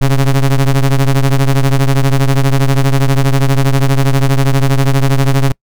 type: ring-modulated tone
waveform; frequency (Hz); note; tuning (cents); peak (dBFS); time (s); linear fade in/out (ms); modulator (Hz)
square; 69; C#2; -7; -5; 0.01-5.52; 5; 62.8
effects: noise-tail reverb RT60 0.1 s tail -26 dB re dry